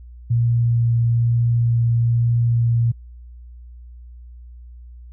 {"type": "tone with vibrato", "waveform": "sine", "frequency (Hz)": 117.6, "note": "A#2", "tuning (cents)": 16, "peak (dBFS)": -14, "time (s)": [0.3, 2.92], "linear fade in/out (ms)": 10, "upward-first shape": "sine", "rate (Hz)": 1.1, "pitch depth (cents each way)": 8, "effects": ["added 60 Hz sine -37 dBFS peak until 5.12 s"]}